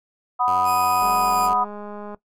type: chord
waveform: sine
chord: B major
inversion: second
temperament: equal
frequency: 740 / 987.8 / 1244.5 Hz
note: F#5 / B5 / D#6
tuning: 0 / 0 / 0 cents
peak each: -22 dBFS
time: 0.39-1.65 s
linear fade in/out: 20 ms
type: tone with vibrato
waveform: 5% pulse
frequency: 92.5 Hz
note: F#2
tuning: in tune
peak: -22 dBFS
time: 0.47-1.54 s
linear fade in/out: 10 ms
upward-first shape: sine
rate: 14 Hz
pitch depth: 18 cents each way
type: tone with pitch glide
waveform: 10% pulse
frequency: 2490 to 2456 Hz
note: D#7 to D#7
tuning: +1 to -23 cents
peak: -21 dBFS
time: 0.64-1.5 s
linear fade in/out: 50 ms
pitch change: -24 cents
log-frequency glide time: 1.18-1.38 s
type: click train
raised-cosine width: 1 ms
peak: -23 dBFS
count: 234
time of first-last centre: 1.02-2.146 s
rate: 207 Hz
effects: noise-tail reverb RT60 0.1 s tail -17 dB re dry